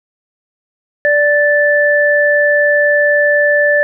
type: tone pair together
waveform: sine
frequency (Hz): 586 / 1756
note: D5 / A6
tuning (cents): -4 / -4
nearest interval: octave + perfect fifth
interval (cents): 1900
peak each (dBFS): -11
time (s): 1.05-3.83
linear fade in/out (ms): 0
effects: none